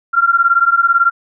sine beating tone pair, 1370 / 1388 Hz, F6 / F6, -34 / -11 cents, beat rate 18 Hz, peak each -12 dBFS, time 0.13-1.11 s, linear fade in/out 20 ms, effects none

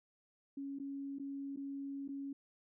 sine tone with dropouts, 277.2 Hz, C#4, in tune, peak -40 dBFS, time 0.57-2.33 s, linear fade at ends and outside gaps 5 ms, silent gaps 0.788-0.798 / 1.186-1.196 / 1.562-1.571 / 2.079-2.088 s, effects none

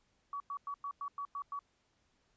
sine tone bursts, 1133 Hz, C#6, 37 cents sharp, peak -37 dBFS, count 8, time 0.33-1.591 s, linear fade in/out 2 ms, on 71 ms, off 99 ms, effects pink hiss -75 dBFS RMS until 2.36 s + resampled to 16000 Hz

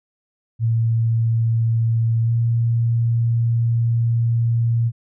sine tone with pitch glide, 114.3 to 116.43 Hz, A#2 to A#2, -34 to -2 cents, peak -15 dBFS, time 0.59-4.92 s, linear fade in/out 50 ms, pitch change +32 cents, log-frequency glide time 2.24-2.31 s, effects none

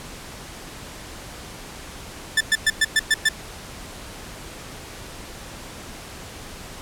sawtooth tone bursts, 1763 Hz, A6, 3 cents sharp, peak -11 dBFS, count 7, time 2.37-3.289 s, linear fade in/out 5 ms, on 37 ms, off 110 ms, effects pink hiss -38 dBFS RMS until 6.81 s + low-pass 11000 Hz 12 dB/octave

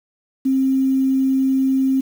sine tone with quantisation, 265.6 Hz, C4, 26 cents sharp, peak -14 dBFS, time 0.45-2.01 s, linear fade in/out 10 ms, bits 7, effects none

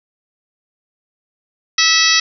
harmonic tone, 650 Hz, E5, 24 cents flat, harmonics 2 / 3 / 4 / 5 / 6 / 7 / 8 / 9, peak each -22 / -17 / -19 / -21 / -17 / -19 / -17 / -20 dBFS, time 1.78-2.2 s, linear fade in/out 5 ms, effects none

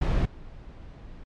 brown noise with level steps, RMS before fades -23 / -43 dBFS, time 0.01-1.24 s, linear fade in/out 10 ms, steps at 0.25 s, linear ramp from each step 5 ms, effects low-pass 4000 Hz 12 dB/octave + MP3 64 kbps

